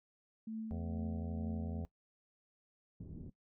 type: tone with tremolo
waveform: sine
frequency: 221.1 Hz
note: A3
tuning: 9 cents sharp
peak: -38 dBFS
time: 0.47-1.82 s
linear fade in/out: 5 ms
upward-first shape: triangle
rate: 2.2 Hz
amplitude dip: 55%
type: harmonic tone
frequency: 84.2 Hz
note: E2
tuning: 37 cents sharp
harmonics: 1 / 2 / 3 / 5 / 6 / 7 / 8 / 9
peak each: -40 / -46 / -50 / -54 / -56 / -57 / -58 / -59 dBFS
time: 0.71-1.85 s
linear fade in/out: 0 ms
type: low-pass noise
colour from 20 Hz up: white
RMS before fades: -48 dBFS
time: 3-3.3 s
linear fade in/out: 5 ms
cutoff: 260 Hz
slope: 24 dB/octave
effects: noise-tail reverb RT60 0.1 s tail -19 dB re dry